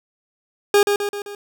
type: tone with echo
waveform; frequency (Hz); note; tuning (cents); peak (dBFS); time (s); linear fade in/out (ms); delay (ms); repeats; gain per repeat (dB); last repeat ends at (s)
40% pulse; 407.8; G#4; -32; -10; 0.74-0.83; 2; 130; 4; -5; 1.35
effects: none